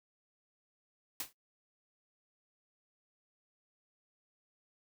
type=noise with exponential decay; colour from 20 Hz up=white; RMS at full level=-34 dBFS; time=1.2-1.33 s; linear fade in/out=2 ms; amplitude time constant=27 ms; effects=noise-tail reverb RT60 0.1 s tail -18 dB re dry